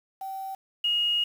sine tone pair in turn, 772 / 2870 Hz, G5 / F7, -27 / +47 cents, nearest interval octave + major seventh, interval 2274 cents, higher second, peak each -32 / -22 dBFS, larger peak second, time 0.21-0.55 / 0.84-1.24 s, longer second, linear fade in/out 5 ms, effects 8-bit

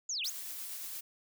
sine linear two-way sweep, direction down then up, 7040 to 2422 to 7040 Hz, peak -33 dBFS, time 0.09-0.3 s, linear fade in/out 5 ms, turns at 0.23 s
blue noise with tremolo, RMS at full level -41 dBFS, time 0.24-1.01 s, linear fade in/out 10 ms, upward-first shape triangle, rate 8.7 Hz, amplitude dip 25%
effects none

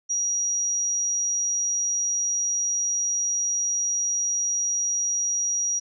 sine tone, 5750 Hz, F8, 50 cents sharp, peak -22 dBFS, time 0.09-5.8 s, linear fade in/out 20 ms, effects none

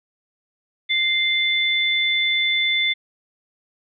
sine tone pair together, 2087 / 3510 Hz, C7 / A7, -5 / -5 cents, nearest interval major sixth, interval 900 cents, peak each -20 dBFS, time 0.89-2.94 s, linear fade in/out 20 ms, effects none

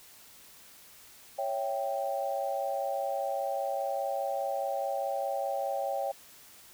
sine chord, C# diminished, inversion none, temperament equal, 554.4 / 659.3 / 784 Hz, C#5 / E5 / G5, 0 / 0 / 0 cents, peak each -33 / -36 / -33 dBFS, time 1.38-6.12 s, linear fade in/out 10 ms, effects white hiss -54 dBFS RMS until 6.73 s

